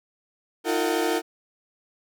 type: tone cluster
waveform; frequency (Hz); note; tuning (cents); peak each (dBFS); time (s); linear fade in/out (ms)
35% pulse; 317.4 / 350.8 / 454.3 / 750; D#4 / F4 / A#4 / F#5; +35 / +8 / -45 / +23; -26 / -25 / -25 / -30; 0.64-1.22; 50
effects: none